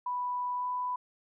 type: tone with pitch glide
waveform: sine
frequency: 987.8 to 994.1 Hz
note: B5 to B5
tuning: 0 to +11 cents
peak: -30 dBFS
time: 0.06-0.96 s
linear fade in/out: 5 ms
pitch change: +11 cents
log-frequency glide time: 0.56-0.66 s
effects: none